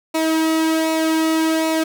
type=tone with flanger; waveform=sawtooth; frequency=320 Hz; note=D#4; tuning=49 cents sharp; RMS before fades=-18 dBFS; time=0.14-1.84 s; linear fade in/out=10 ms; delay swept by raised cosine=0.61 to 1.91 ms; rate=1.3 Hz; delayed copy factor=-0.55; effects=none